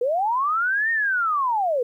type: linear two-way sweep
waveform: sine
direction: up then down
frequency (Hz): 461.8 to 1856 to 461.8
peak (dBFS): -19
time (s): 0.01-1.83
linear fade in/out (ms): 5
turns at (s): 0.91
effects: 10-bit